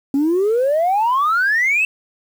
sine exponential sweep, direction up, 269 to 2691 Hz, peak -12 dBFS, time 0.14-1.85 s, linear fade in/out 2 ms, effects tanh soft clip ceiling -11 dBFS + 7-bit

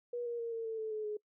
sine tone with pitch steps, 482.1 / 473 / 464.1 / 455.3 / 446.7 / 438.3 / 430 / 421.9 Hz, B4 / A#4 / A#4 / A#4 / A4 / A4 / A4 / G#4, -42 / +25 / -8 / -41 / +26 / -7 / -40 / +27 cents, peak -35 dBFS, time 0.13-1.17 s, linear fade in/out 5 ms, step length 130 ms, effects noise-tail reverb RT60 0.1 s tail -23 dB re dry

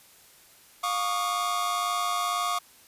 45% pulse tone cluster, 707 / 1119 / 1221 Hz, F5 / C#6 / D#6, +21 / +16 / -33 cents, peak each -32 / -29 / -30 dBFS, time 0.83-2.59 s, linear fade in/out 10 ms, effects white hiss -55 dBFS RMS until 2.87 s + resampled to 32000 Hz

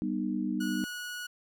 sine chord, G augmented, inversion none, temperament just, 196 / 245 / 306.2 Hz, G3 / B3 / D#4, 0 / -14 / -28 cents, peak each -33 dBFS, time 0.02-0.84 s, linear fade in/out 0 ms
sawtooth tone, 1461 Hz, F#6, 22 cents flat, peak -33 dBFS, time 0.6-1.27 s, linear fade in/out 10 ms
effects none

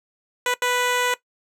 10% pulse tone bursts at uneven times, 493.9 Hz, B4, in tune, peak -11 dBFS, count 2, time 0.46-0.54 / 0.62-1.14 s, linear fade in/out 2 ms, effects noise-tail reverb RT60 0.1 s tail -17 dB re dry + low-pass 12000 Hz 12 dB/octave

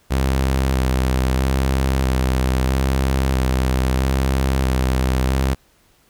sawtooth tone with vibrato, 65.41 Hz, C2, in tune, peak -12 dBFS, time 0.1-5.55 s, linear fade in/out 20 ms, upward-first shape square, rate 0.77 Hz, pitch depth 24 cents each way, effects pink hiss -57 dBFS RMS until 6.09 s

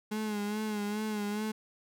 35% pulse tone with vibrato, 210.7 Hz, G#3, 25 cents sharp, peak -30 dBFS, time 0.11-1.52 s, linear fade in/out 10 ms, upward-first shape sine, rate 2.4 Hz, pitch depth 51 cents each way, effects none

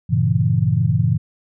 sine chord, G diminished seventh, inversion none, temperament equal, 98 / 116.54 / 138.59 / 164.81 Hz, G2 / Bb2 / Db3 / Fb3, 0 / 0 / 0 / 0 cents, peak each -21 / -18 / -20 / -20 dBFS, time 0.09-1.18 s, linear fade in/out 20 ms, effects none

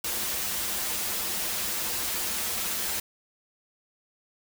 white noise with comb filter, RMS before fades -30 dBFS, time 0.04-3 s, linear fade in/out 5 ms, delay 7.2 ms, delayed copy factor -0.75, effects none

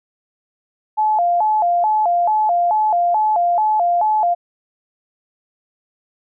sine tone with vibrato, 774 Hz, G5, 22 cents flat, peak -13 dBFS, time 0.97-4.35 s, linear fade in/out 20 ms, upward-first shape square, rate 2.3 Hz, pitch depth 180 cents each way, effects none

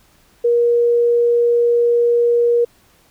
sine tone, 474.7 Hz, A#4, 31 cents sharp, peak -11 dBFS, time 0.44-2.65 s, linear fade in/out 10 ms, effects pink hiss -54 dBFS RMS until 3.1 s

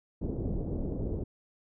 pink low-pass noise, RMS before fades -33 dBFS, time 0.21-1.24 s, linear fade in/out 10 ms, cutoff 480 Hz, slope 24 dB/octave, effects none

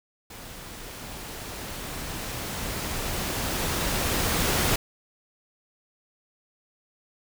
pink noise with level ramp, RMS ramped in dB -42 to -23 dBFS, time 0.3-4.76 s, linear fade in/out 5 ms, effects none

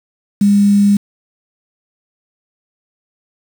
sine tone with quantisation, 202.5 Hz, G#3, 43 cents flat, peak -7 dBFS, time 0.41-0.97 s, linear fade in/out 5 ms, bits 5, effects none

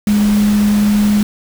sine tone in noise, 207.7 Hz, G#3, in tune, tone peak -9 dBFS, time 0.07-1.23 s, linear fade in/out 2 ms, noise pink, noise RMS -25 dBFS, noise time 0.07-1.23 s, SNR +13 dB, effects none

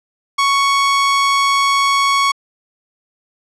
sawtooth tone, 1111 Hz, C#6, 4 cents sharp, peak -8 dBFS, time 0.38-2.32 s, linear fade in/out 10 ms, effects low-pass 7000 Hz 12 dB/octave

